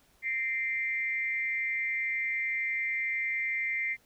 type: tone with amplitude modulation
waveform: sine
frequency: 2089 Hz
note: C7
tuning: 3 cents flat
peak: -25 dBFS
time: 0.22-3.97 s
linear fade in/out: 50 ms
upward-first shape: sine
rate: 251 Hz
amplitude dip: 75%
effects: pink hiss -65 dBFS RMS until 4.05 s